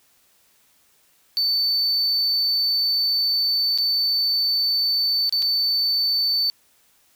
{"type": "tone with dropouts", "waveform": "triangle", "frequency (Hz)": 4527, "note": "C#8", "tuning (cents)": 36, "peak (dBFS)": -17, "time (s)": [1.37, 6.5], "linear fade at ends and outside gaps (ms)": 0, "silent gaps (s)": [[3.777, 3.785], [5.294, 5.325], [5.421, 5.425]], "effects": ["white hiss -60 dBFS RMS until 7.15 s"]}